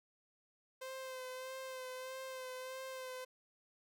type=tone with vibrato; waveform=sawtooth; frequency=518 Hz; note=C5; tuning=17 cents flat; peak=-40 dBFS; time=0.81-3.25 s; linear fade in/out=10 ms; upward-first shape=sine; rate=1.6 Hz; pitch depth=26 cents each way; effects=none